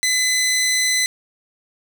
15% pulse tone, 2017 Hz, B6, 36 cents sharp, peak -10 dBFS, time 0.03-1.06 s, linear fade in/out 0 ms, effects none

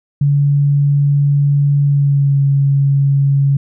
sine tone with pitch glide, 142.7 to 139.28 Hz, D3 to C#3, -49 to +9 cents, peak -9 dBFS, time 0.21-3.57 s, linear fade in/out 5 ms, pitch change -42 cents, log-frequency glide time 1.83-2.4 s, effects none

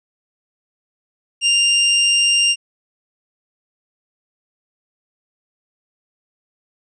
sawtooth tone, 2794 Hz, F7, in tune, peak -9 dBFS, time 1.41-2.56 s, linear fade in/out 50 ms, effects resampled to 22050 Hz

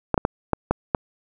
clicks, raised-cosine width 1 ms, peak -4 dBFS, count 6, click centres 0.143 / 0.178 / 0.251 / 0.533 / 0.71 / 0.948 s, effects none

